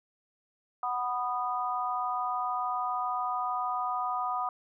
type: chord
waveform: sine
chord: B major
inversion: second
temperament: just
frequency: 740.8 / 987.8 / 1234.7 Hz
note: F#5 / B5 / D#6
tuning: +2 / 0 / -14 cents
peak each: -33 / -34 / -32 dBFS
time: 0.83-4.49 s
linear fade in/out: 2 ms
effects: none